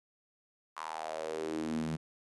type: tone with high-pass filter sweep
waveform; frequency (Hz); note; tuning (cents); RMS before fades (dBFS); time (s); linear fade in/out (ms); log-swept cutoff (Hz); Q
sawtooth; 79.3; D#2; +33; -37; 0.76-1.97; 20; 1100 to 170; 5.1
effects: resampled to 24000 Hz